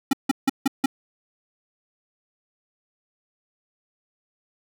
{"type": "tone bursts", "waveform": "square", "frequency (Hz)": 270, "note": "C#4", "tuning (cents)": -45, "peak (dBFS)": -16, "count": 5, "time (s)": [0.11, 0.86], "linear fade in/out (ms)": 5, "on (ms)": 22, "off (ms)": 160, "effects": []}